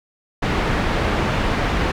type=low-pass noise; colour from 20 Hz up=pink; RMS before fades=-20 dBFS; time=0.42-1.92 s; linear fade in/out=10 ms; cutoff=2500 Hz; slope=12 dB/octave; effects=none